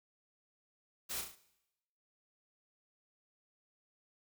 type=noise with echo; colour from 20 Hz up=white; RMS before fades=-40 dBFS; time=1.09-1.22 s; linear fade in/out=20 ms; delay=35 ms; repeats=4; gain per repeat=-5 dB; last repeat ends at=1.36 s; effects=noise-tail reverb RT60 0.9 s tail -18 dB re dry